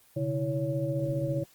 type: tone cluster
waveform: sine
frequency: 127.8 / 142.6 / 327.4 / 559 Hz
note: C3 / C#3 / E4 / C#5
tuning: -40 / +49 / -12 / +14 cents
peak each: -34 / -31 / -34 / -32 dBFS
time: 0.16-1.44 s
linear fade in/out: 10 ms
effects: white hiss -60 dBFS RMS until 1.54 s + Opus 24 kbps